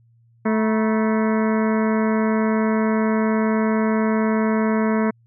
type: harmonic tone with a mistuned harmonic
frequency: 218.9 Hz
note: A3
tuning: 9 cents flat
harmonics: 1 / 2 / 3 / 4 / 5 / 6 / 7 / 8 / 9 / 10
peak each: -18 / -24 / -28 / -30 / -32 / -34 / -35 / -36 / -37 / -38 dBFS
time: 0.45-5.11 s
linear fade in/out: 10 ms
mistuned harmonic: 4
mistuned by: +150 cents
effects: added 116 Hz sine -53 dBFS peak until 5.26 s